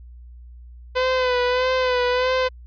sawtooth tone with vibrato, 504 Hz, B4, 35 cents sharp, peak -14 dBFS, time 0.95-2.49 s, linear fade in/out 20 ms, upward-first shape sine, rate 1.6 Hz, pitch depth 41 cents each way, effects added 60 Hz sine -39 dBFS peak until 2.66 s + resampled to 11025 Hz

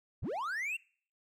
triangle linear sweep, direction up, 36.04 to 2794 Hz, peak -32 dBFS, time 0.22-0.77 s, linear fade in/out 10 ms, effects noise-tail reverb RT60 0.5 s tail -24 dB re dry

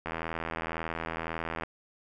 click train, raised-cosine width 0.5 ms, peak -18 dBFS, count 130, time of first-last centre 0.06-1.635 s, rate 81.9 Hz, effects none

